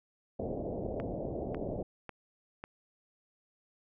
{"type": "low-pass noise", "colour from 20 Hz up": "white", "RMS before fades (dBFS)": -37, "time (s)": [0.39, 1.83], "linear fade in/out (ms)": 5, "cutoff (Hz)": 660, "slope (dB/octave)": 48}
{"type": "click train", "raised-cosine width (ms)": 0.5, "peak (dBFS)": -26, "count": 4, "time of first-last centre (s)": [1, 2.639], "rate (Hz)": 1.83}
{"effects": []}